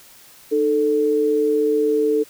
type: tone pair together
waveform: sine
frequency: 304.9 / 440.9 Hz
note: D#4 / A4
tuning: -35 / +4 cents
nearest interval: tritone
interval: 639 cents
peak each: -22 / -16 dBFS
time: 0.51-2.24 s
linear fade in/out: 20 ms
effects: white hiss -47 dBFS RMS until 2.29 s